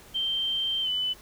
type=tone with pitch glide; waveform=sine; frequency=3136 to 3001 Hz; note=G7 to F#7; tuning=0 to +24 cents; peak=-25 dBFS; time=0.14-1.14 s; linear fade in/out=20 ms; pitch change=-76 cents; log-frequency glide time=0.82-0.89 s; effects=pink hiss -51 dBFS RMS until 1.21 s